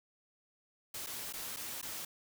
white noise with dropouts, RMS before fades -42 dBFS, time 0.94-2.05 s, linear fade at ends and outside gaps 5 ms, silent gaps 1.064-1.069 / 1.326-1.335 / 1.564-1.568 / 1.815-1.826 s, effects none

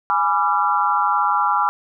sine chord, G# diminished seventh, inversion none, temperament equal with one note detuned, 830.6 / 987.8 / 1174.7 / 1365.8 Hz, G#5 / B5 / D6 / F6, 0 / 0 / 0 / -39 cents, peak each -21 dBFS, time 0.1-1.69 s, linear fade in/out 0 ms, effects none

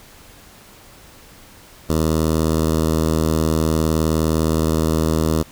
10% pulse tone with notch filter, 79.5 Hz, D#2, 38 cents sharp, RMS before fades -18 dBFS, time 1.89-5.43 s, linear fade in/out 10 ms, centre 2200 Hz, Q 0.7, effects pink hiss -45 dBFS RMS until 5.51 s

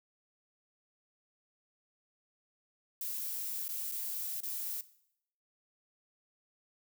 violet noise with dropouts, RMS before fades -38 dBFS, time 3.01-4.81 s, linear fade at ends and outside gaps 2 ms, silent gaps 3.681-3.689 / 3.916-3.92 / 4.405-4.432 s, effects noise-tail reverb RT60 0.7 s tail -17 dB re dry

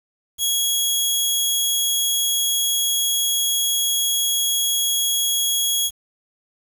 15% pulse tone, 3322 Hz, G#7, in tune, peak -11 dBFS, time 0.38-5.91 s, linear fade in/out 50 ms, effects 7-bit

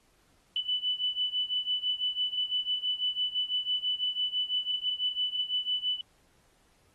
sine beating tone pair, 2986 / 2992 Hz, F#7 / F#7, +15 / +19 cents, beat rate 6 Hz, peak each -30 / -32 dBFS, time 0.56-6.01 s, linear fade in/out 2 ms, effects pink hiss -67 dBFS RMS until 6.94 s + AAC 32 kbps

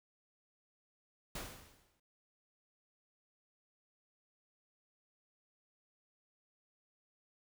pink noise with exponential decay, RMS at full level -41 dBFS, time 1.35-2 s, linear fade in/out 5 ms, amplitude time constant 140 ms, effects none

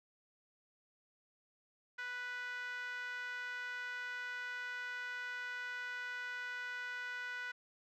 5% pulse tone with band-pass filter, 493.9 Hz, B4, in tune, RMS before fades -43 dBFS, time 1.98-7.52 s, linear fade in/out 10 ms, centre 1600 Hz, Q 5.6, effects none

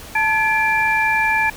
sine tone cluster, 882 / 1704 / 2361 Hz, A5 / G#6 / D7, +4 / +44 / +9 cents, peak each -19 dBFS, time 0.15-1.5 s, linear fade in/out 5 ms, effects pink hiss -37 dBFS RMS until 1.56 s

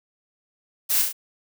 blue noise with echo, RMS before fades -22 dBFS, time 0.89-1.03 s, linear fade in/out 20 ms, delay 33 ms, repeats 3, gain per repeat -3 dB, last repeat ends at 1.129 s, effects none

